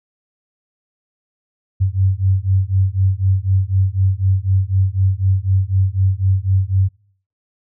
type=beating tone pair; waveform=sine; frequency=93.7 / 97.7 Hz; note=F#2 / G2; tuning=+22 / -5 cents; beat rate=4 Hz; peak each=-16 dBFS; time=1.8-6.89 s; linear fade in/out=20 ms; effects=noise-tail reverb RT60 0.5 s tail -23 dB re dry